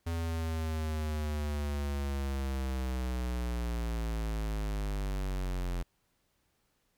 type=linear sweep; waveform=square; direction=down; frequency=84 to 43.65 Hz; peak=-32 dBFS; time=0.06-5.83 s; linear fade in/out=10 ms; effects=pink hiss -75 dBFS RMS until 6.97 s